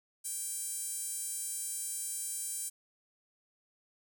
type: tone with high-pass filter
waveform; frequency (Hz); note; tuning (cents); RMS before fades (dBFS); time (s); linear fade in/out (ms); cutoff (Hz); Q
sawtooth; 790; G5; +13; -38; 0.24-2.7; 20; 8600; 3.6
effects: none